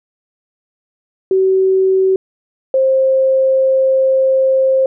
sine tone pair in turn, 379.9 / 529.1 Hz, F#4 / C5, +46 / +19 cents, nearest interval tritone, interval 573 cents, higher second, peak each -9 dBFS, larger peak neither, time 1.31-2.16 / 2.74-4.86 s, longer second, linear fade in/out 2 ms, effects none

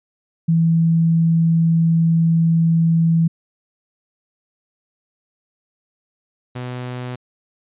sine / sawtooth tone pair in turn, 164.81 / 124.72 Hz, E3 / B2, 0 / +17 cents, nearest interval perfect fourth, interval 483 cents, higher first, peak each -12 / -22 dBFS, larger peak first, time 0.48-3.28 / 6.55-7.16 s, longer first, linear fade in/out 10 ms, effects resampled to 8000 Hz

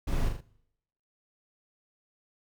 brown noise with echo, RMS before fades -29 dBFS, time 0.07-0.29 s, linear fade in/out 10 ms, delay 40 ms, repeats 3, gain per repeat -5 dB, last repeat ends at 0.41 s, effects noise-tail reverb RT60 0.8 s tail -23 dB re dry

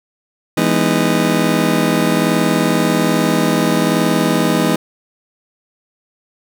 30% pulse chord, E major seventh, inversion none, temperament just, 164.81 / 206 / 247.2 / 309 Hz, E3 / G#3 / B3 / D#4, 0 / -14 / +2 / -12 cents, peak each -16 dBFS, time 0.57-4.76 s, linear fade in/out 5 ms, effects none

